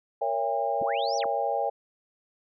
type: chord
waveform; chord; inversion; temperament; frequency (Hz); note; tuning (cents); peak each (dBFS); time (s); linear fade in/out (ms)
sine; A# diminished seventh; none; just; 466.2 / 559.4 / 671.3 / 805.5; A#4 / C#5 / E5 / G5; 0 / +16 / +31 / +47; -33 / -30 / -31 / -28; 0.21-1.7; 10
type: linear two-way sweep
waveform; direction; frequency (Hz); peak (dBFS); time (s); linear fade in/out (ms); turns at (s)
sine; up then down; 58.27 to 6000 to 58.27; -34; 0.81-1.26; 5; 1.17
effects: none